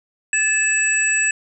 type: tone cluster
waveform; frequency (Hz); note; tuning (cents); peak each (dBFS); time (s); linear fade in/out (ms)
sine; 1733 / 2620 / 7810; A6 / E7 / B8; -27 / -11 / -20; -20; 0.33-1.31; 2
effects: none